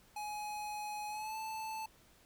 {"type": "tone with pitch glide", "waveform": "square", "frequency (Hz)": [840, 877.7], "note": ["G#5", "A5"], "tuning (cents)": [19, -5], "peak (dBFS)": -40, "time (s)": [0.16, 1.86], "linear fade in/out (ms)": 5, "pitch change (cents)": 76, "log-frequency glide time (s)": [1.09, 1.37], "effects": ["pink hiss -65 dBFS RMS until 2.25 s"]}